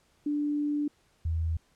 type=tone pair in turn; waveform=sine; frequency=293.7 / 81.42 Hz; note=D4 / E2; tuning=0 / -21 cents; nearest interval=octave + minor seventh; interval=2221 cents; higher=first; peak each=-26 dBFS; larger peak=neither; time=0.26-0.88 / 1.25-1.57 s; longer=first; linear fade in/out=5 ms; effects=pink hiss -67 dBFS RMS until 1.75 s + low-pass 10000 Hz 12 dB/octave